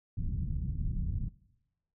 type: low-pass noise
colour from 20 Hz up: pink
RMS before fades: -33 dBFS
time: 0.17-1.29 s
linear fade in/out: 10 ms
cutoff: 170 Hz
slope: 24 dB/octave
effects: noise-tail reverb RT60 1.0 s tail -22 dB re dry